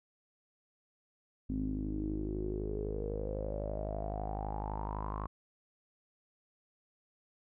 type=tone with low-pass filter sweep; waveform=sawtooth; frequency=51.91 Hz; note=G#1; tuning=in tune; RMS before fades=-37 dBFS; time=1.49-5.27 s; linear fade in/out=5 ms; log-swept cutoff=250 to 1100 Hz; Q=8.9; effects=none